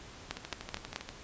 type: two click trains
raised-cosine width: 0.2 ms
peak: -22 / -16 dBFS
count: 10 / 4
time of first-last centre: 0.37-1.09 / 0.31-0.961 s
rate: 12.5 / 4.61 Hz
effects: pink hiss -50 dBFS RMS until 1.23 s + resampled to 16000 Hz